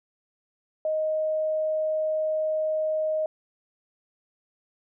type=tone; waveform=sine; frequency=624 Hz; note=D#5; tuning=5 cents sharp; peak=-23 dBFS; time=0.85-3.26 s; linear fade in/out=2 ms; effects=none